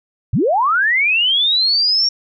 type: linear sweep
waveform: sine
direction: up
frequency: 78 to 5588 Hz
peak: -12 dBFS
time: 0.33-2.09 s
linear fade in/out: 5 ms
effects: none